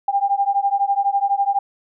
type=beating tone pair; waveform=sine; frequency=792 / 804 Hz; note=G5 / G5; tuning=+18 / +44 cents; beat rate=12 Hz; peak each=-19 dBFS; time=0.08-1.59 s; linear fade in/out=5 ms; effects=none